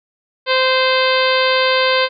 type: harmonic tone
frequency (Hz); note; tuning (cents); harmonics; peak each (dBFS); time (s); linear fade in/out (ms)
519; C5; -14; 1 / 2 / 3 / 4 / 5 / 6 / 7 / 8 / 9; -16 / -19 / -21 / -22 / -23 / -24 / -24 / -25 / -26; 0.46-2.09; 50
effects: none